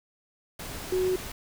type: tone in noise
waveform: sine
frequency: 370 Hz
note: F#4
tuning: in tune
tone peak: -23 dBFS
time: 0.92-1.16 s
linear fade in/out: 5 ms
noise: pink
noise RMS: -38 dBFS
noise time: 0.59-1.32 s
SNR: +12 dB
effects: none